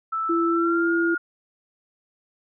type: tone with pitch glide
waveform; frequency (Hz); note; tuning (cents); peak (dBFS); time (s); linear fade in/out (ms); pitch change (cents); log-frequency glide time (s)
sine; 1318.5 to 1421.3; E6 to F6; 0 to +30; -23; 0.12-1.18; 10; +130; 0.47-0.92
type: tone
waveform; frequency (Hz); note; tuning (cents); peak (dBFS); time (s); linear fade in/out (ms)
sine; 336.1; E4; +34; -20; 0.29-1.15; 10
effects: none